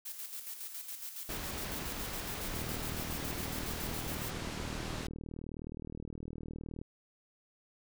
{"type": "noise with tremolo", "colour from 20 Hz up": "blue", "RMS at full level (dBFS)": -42, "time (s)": [0.05, 4.31], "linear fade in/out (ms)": 10, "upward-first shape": "square", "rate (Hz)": 7.2, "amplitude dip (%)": 50}
{"type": "low-pass noise", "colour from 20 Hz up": "pink", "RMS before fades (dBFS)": -41, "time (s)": [1.29, 5.07], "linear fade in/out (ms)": 2, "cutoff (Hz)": 6800, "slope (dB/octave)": 12}
{"type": "click train", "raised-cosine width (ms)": 3, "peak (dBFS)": -30, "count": 169, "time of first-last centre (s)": [2.54, 6.815], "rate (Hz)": 39.3}
{"effects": []}